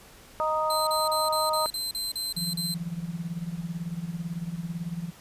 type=harmonic tone; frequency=311.1 Hz; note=D#4; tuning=in tune; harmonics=2 / 3 / 4; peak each=-28 / -28 / -28 dBFS; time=0.4-1.66 s; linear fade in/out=0 ms
type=tone bursts; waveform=sawtooth; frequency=4100 Hz; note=C8; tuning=36 cents flat; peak=-26 dBFS; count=10; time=0.7-2.742 s; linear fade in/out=2 ms; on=170 ms; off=38 ms
type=tone with tremolo; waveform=sine; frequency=169.3 Hz; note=E3; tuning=46 cents sharp; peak=-27 dBFS; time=2.36-5.11 s; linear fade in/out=20 ms; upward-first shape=sine; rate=18 Hz; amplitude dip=80%
effects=pink hiss -51 dBFS RMS until 5.2 s + resampled to 32000 Hz